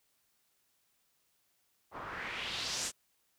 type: noise with low-pass filter sweep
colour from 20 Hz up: white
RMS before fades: -39 dBFS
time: 1.91-2.92 s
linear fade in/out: 50 ms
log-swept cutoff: 950 to 8100 Hz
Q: 2.3
effects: white hiss -75 dBFS RMS until 3.38 s